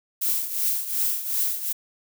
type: noise with tremolo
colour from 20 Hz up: violet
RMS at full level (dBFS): -22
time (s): 0.21-1.73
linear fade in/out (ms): 10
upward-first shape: triangle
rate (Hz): 2.7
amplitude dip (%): 75
effects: none